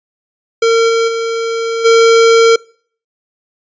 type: tone with level steps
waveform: square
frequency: 456.9 Hz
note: A#4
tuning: 35 cents flat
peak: -8 / -10 / -15 / -5 dBFS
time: 0.62-2.56 s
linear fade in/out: 5 ms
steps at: 0.88 / 1.07 / 1.84 s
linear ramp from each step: 20 ms
effects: noise-tail reverb RT60 0.5 s tail -25 dB re dry + resampled to 16000 Hz